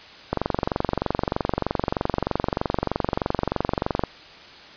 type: click train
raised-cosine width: 1 ms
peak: -7 dBFS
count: 87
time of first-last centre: 0.33-4.037 s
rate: 23.2 Hz
effects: white hiss -44 dBFS RMS until 4.76 s + resampled to 11025 Hz